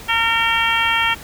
harmonic tone, 457.5 Hz, A#4, 32 cents flat, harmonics 2 / 3 / 4 / 5 / 6 / 7, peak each -22 / -22 / -22 / -22 / -22 / -22 dBFS, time 0.08-1.15 s, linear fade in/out 20 ms, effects added 60 Hz sine -42 dBFS peak until 1.23 s + pink hiss -37 dBFS RMS until 1.23 s

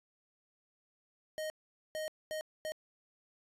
square tone bursts at uneven times, 622.3 Hz, D#5, in tune, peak -37 dBFS, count 4, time 1.38-1.5 / 1.95-2.08 / 2.31-2.41 / 2.65-2.72 s, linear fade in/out 0 ms, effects resampled to 32000 Hz

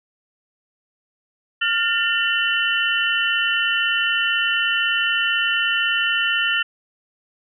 sine tone cluster, 1405 / 1802 / 2736 / 3005 Hz, F6 / A6 / F7 / F#7, +10 / +41 / -36 / +26 cents, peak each -23 dBFS, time 1.61-6.63 s, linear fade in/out 10 ms, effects none

